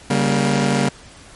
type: chord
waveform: sawtooth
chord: G diminished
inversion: second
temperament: just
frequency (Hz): 141.12 / 196 / 235.2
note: Db3 / G3 / Bb3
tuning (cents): +31 / 0 / +16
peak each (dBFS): -16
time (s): 0.1-0.89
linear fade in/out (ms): 5
effects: pink hiss -43 dBFS RMS until 1.35 s + MP3 48 kbps